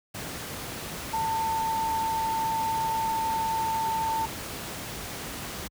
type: tone in noise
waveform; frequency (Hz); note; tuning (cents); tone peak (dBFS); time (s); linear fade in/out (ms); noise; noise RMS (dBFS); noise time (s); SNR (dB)
sine; 894; A5; +27; -25; 1.13-4.26; 10; pink; -36; 0.14-5.68; +8
effects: high-pass 60 Hz 12 dB/octave